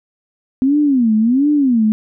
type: tone with vibrato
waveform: sine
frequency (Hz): 253.3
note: B3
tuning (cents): +44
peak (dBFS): -10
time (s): 0.62-1.92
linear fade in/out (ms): 0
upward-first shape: sine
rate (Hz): 1.4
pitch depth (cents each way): 280
effects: none